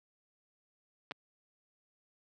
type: clicks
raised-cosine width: 0.3 ms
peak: -23 dBFS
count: 2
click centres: 1.111 / 1.118 s
effects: high-pass 150 Hz 12 dB/octave